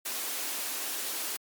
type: high-pass noise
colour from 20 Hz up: white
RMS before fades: -34 dBFS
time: 0.05-1.37 s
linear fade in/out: 10 ms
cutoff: 240 Hz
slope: 48 dB/octave
effects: MP3 96 kbps